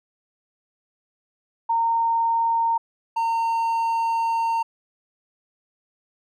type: tone pair in turn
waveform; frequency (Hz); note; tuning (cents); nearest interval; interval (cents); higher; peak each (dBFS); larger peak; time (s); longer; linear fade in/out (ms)
sine / triangle; 919 / 914.9; A#5 / A#5; -25 / -33; unison; 8; first; -18; neither; 1.69-2.78 / 3.16-4.63; second; 10
effects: none